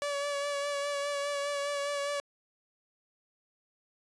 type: tone with vibrato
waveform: sawtooth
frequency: 571 Hz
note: D5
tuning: 49 cents flat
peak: -27 dBFS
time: 0.02-2.2 s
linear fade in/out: 0 ms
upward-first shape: sine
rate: 4.9 Hz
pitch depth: 24 cents each way
effects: resampled to 22050 Hz